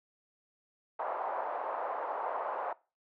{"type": "band-pass noise", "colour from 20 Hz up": "white", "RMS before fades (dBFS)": -36, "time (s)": [0.99, 2.73], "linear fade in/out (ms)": 5, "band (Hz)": [560, 990], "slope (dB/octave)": 24, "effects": ["noise-tail reverb RT60 0.3 s tail -21 dB re dry"]}